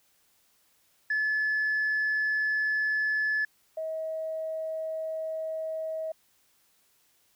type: tone pair in turn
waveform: sine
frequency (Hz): 1724 / 638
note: A6 / D#5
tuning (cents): -36 / +43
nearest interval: octave + perfect fourth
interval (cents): 1721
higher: first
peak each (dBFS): -23 / -30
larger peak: first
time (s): 1.1-3.45 / 3.77-6.12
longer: neither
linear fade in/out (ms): 5
effects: tanh soft clip ceiling -22 dBFS + white hiss -67 dBFS RMS until 7.35 s